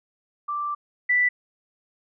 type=tone pair in turn; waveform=sine; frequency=1174.7 / 1975.6 Hz; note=D6 / B6; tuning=0 / 0 cents; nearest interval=major sixth; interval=900 cents; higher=second; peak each=-25 / -17 dBFS; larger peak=second; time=0.48-0.75 / 1.09-1.29 s; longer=first; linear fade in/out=10 ms; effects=none